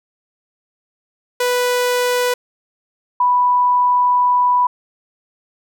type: tone pair in turn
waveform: sawtooth / sine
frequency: 493.5 / 987 Hz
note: B4 / B5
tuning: -1 / -1 cents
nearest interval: octave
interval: 1200 cents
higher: second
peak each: -11 dBFS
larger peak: neither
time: 1.4-2.34 / 3.2-4.67 s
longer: second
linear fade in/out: 5 ms
effects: none